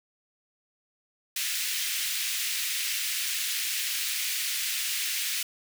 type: high-pass noise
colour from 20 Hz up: pink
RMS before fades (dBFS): -30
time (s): 1.36-5.43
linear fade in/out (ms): 5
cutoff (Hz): 2100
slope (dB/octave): 24
effects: none

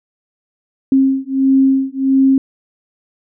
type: beating tone pair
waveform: sine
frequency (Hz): 267.2 / 268.7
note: C4 / C4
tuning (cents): +36 / +46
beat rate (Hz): 1.5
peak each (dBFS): -13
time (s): 0.92-2.38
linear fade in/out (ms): 2
effects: none

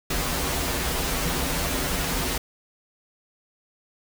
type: noise with comb filter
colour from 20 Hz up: pink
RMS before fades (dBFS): -26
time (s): 0.1-2.38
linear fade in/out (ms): 5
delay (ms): 9.4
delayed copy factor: -0.9
effects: none

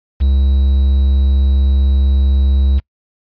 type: tone with quantisation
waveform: triangle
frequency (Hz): 67.8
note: C#2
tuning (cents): -38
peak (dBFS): -7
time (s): 0.2-2.8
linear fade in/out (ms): 20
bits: 6
effects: noise-tail reverb RT60 0.1 s tail -26 dB re dry + resampled to 11025 Hz

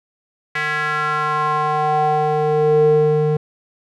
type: tone with band-pass filter sweep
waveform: square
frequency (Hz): 151.8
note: D#3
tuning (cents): -42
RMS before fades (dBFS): -17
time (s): 0.55-3.37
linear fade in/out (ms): 5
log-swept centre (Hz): 1900 to 330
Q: 3.6
effects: none

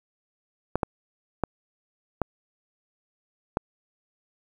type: clicks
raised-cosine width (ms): 1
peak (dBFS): -9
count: 5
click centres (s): 0.756 / 0.832 / 1.437 / 2.217 / 3.571
effects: 8-bit

